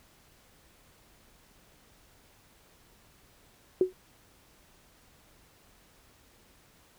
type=tone with exponential decay; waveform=sine; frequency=370 Hz; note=F#4; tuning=in tune; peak=-16 dBFS; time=3.81-3.93 s; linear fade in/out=2 ms; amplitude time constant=26 ms; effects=pink hiss -61 dBFS RMS until 6.98 s